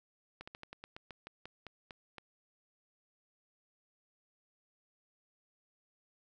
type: slowing click train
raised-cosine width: 0.3 ms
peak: -30 dBFS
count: 13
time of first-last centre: 0.41-2.183 s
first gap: 65 ms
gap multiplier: 1.14
effects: none